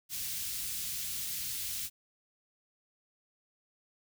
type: band-stop noise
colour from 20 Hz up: white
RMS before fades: -37 dBFS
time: 0.09-1.9 s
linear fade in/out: 50 ms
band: 150 to 2800 Hz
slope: 12 dB/octave
effects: none